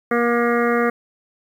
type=harmonic tone; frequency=237.4 Hz; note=A#3; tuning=32 cents sharp; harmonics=1 / 2 / 3 / 5 / 6 / 7 / 8 / 9; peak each=-21 / -19 / -26 / -24 / -27 / -30 / -28 / -32 dBFS; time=0.11-0.9 s; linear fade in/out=5 ms; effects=8-bit